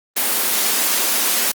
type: high-pass noise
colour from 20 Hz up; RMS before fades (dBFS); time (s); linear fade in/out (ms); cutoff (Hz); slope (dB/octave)
white; -18; 0.16-1.52; 10; 190; 96
effects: Opus 24 kbps